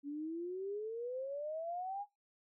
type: exponential sweep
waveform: sine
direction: up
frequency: 280 to 830.6 Hz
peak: -38 dBFS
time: 0.03-2.06 s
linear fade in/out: 50 ms
effects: noise-tail reverb RT60 0.2 s tail -19 dB re dry